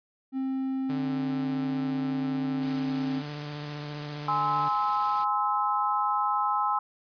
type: tone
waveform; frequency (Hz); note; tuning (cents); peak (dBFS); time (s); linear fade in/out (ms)
triangle; 265; C4; +22; -25; 0.32-3.23; 50
type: tone with vibrato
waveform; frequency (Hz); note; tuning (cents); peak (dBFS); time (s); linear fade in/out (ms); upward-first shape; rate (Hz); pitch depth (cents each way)
sawtooth; 147.7; D3; +10; -31; 0.89-4.69; 10; sine; 15; 19
type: noise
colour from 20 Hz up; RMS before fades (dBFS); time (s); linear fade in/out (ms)
white; -42; 2.61-5.25; 20
type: chord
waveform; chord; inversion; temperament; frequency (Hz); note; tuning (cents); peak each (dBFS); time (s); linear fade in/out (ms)
sine; Ab augmented; none; just; 830.6 / 1038.3 / 1297.8; Ab5 / C6 / E6; 0 / -14 / -27; -28; 4.28-6.79; 5
effects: resampled to 11025 Hz